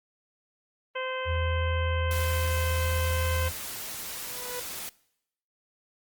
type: harmonic tone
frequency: 517 Hz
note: C5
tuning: 21 cents flat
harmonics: 1 / 2 / 3 / 4 / 5 / 6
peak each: -33 / -36 / -38 / -39 / -40 / -41 dBFS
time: 0.95-3.49 s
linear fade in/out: 10 ms
type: tone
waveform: sine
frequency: 82.5 Hz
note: E2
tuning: 2 cents sharp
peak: -26 dBFS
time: 1.25-3.52 s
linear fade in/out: 50 ms
type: noise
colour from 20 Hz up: white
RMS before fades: -37 dBFS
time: 2.11-4.89 s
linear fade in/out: 0 ms
type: tone with exponential growth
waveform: sawtooth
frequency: 493.9 Hz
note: B4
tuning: in tune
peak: -29 dBFS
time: 3.86-4.6 s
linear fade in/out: 5 ms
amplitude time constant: 160 ms
effects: noise-tail reverb RT60 0.8 s tail -22 dB re dry + Opus 32 kbps